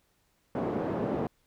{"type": "band-pass noise", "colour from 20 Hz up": "pink", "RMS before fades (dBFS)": -31, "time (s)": [0.55, 1.27], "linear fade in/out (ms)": 2, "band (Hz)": [200, 610], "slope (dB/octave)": 12, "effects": ["pink hiss -71 dBFS RMS until 1.46 s"]}